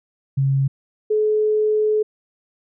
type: tone pair in turn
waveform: sine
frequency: 136.3 / 427.9 Hz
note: C#3 / A4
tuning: -29 / -48 cents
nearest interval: octave + minor sixth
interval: 1981 cents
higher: second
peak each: -15 dBFS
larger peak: neither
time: 0.37-0.68 / 1.1-2.03 s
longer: second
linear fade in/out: 10 ms
effects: none